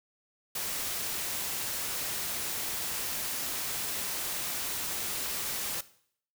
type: noise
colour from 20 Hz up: white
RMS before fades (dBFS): -34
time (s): 0.55-5.81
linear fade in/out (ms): 5
effects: noise-tail reverb RT60 0.6 s tail -17 dB re dry